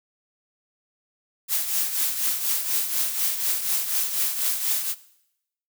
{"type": "noise with tremolo", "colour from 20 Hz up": "blue", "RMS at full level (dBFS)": -22, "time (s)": [1.48, 4.95], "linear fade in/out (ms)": 50, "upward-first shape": "triangle", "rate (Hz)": 4.1, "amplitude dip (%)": 65, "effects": ["noise-tail reverb RT60 0.8 s tail -18 dB re dry"]}